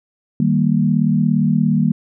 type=chord; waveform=sine; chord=Eb major; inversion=none; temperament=equal; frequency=155.56 / 196 / 233.1 Hz; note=Eb3 / G3 / Bb3; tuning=0 / 0 / 0 cents; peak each=-17 dBFS; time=0.4-1.92 s; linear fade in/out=2 ms; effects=none